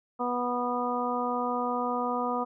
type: harmonic tone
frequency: 245.2 Hz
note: B3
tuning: 12 cents flat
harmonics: 1 / 2 / 3 / 4 / 5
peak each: -33 / -33 / -33 / -33 / -33 dBFS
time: 0.19-2.45 s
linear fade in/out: 20 ms
effects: none